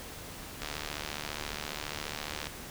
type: click train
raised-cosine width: 0.2 ms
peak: -18 dBFS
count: 139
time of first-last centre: 0.62-2.47 s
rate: 74.6 Hz
effects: pink hiss -44 dBFS RMS until 2.7 s